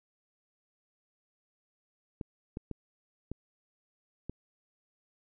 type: clicks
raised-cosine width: 3 ms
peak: -24 dBFS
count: 5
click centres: 2.212 / 2.571 / 2.713 / 3.316 / 4.296 s
effects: none